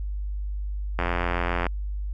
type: click train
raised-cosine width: 0.5 ms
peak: -10 dBFS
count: 60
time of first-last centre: 0.99-1.667 s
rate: 87.2 Hz
effects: added 50 Hz sine -27 dBFS peak until 2.13 s